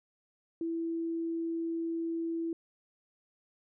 sine tone, 331.2 Hz, E4, 8 cents sharp, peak -31 dBFS, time 0.61-2.53 s, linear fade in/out 2 ms, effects none

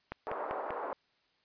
click train, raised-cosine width 0.5 ms, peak -22 dBFS, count 4, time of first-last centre 0.12-0.706 s, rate 5.12 Hz
pink band-pass noise, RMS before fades -38 dBFS, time 0.27-0.93 s, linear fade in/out 0 ms, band 460 to 1200 Hz, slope 24 dB/octave
effects white hiss -72 dBFS RMS until 1.44 s + resampled to 11025 Hz

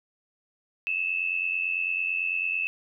sine tone pair together, 2572 / 2661 Hz, E7 / E7, -43 / +16 cents, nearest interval minor second, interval 59 cents, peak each -28 dBFS, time 0.87-2.67 s, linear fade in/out 0 ms, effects none

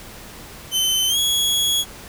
sawtooth tone with pitch glide, 3063 to 3340 Hz, G7 to G#7, -41 to +9 cents, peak -14 dBFS, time 0.71-1.85 s, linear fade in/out 50 ms, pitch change +150 cents, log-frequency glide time 1.08-1.18 s, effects pink hiss -39 dBFS RMS until 2.08 s

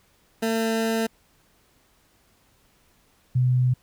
20% pulse / sine tone pair in turn, 224.7 / 126.11 Hz, A3 / B2, +37 / +37 cents, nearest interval minor seventh, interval 1000 cents, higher first, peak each -17 dBFS, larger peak neither, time 0.42-1.07 / 3.35-3.74 s, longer first, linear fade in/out 10 ms, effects pink hiss -62 dBFS RMS until 3.82 s

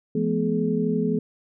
sine tone cluster, 170.7 / 213.9 / 245.9 / 424.4 Hz, F3 / A3 / B3 / G#4, -39 / -49 / -7 / +38 cents, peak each -26 dBFS, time 0.15-1.19 s, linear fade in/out 5 ms, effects none

